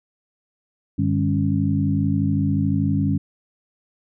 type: tone cluster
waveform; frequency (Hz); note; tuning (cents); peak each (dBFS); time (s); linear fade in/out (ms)
sine; 96.8 / 150.1 / 201.7 / 275.9; G2 / D3 / G3 / C#4; -21 / +38 / +50 / -8; -23; 0.98-3.18; 10
effects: none